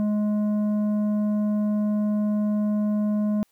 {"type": "tone with tanh clipping", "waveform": "triangle", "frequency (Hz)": 209.8, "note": "G#3", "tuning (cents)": 18, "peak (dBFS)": -22, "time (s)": [0, 3.43], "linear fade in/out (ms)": 0, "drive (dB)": 12, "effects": ["white hiss -67 dBFS RMS until 3.51 s"]}